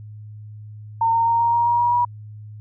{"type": "tone with pitch steps", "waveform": "sine", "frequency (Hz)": [912, 919.4, 926.9, 934.4, 942, 949.6, 957.3, 965.1], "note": ["A#5", "A#5", "A#5", "A#5", "A#5", "A#5", "A#5", "B5"], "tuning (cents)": [-38, -24, -10, 4, 18, 32, 46, -40], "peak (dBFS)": -15, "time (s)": [1.01, 2.05], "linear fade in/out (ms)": 5, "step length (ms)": 130, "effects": ["added 106 Hz sine -35 dBFS peak until 2.6 s"]}